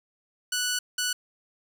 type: tone bursts at uneven times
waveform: 10% pulse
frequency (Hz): 1480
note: F#6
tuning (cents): 0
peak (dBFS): -17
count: 2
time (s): 0.52-0.79 / 0.98-1.13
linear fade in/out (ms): 5
effects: none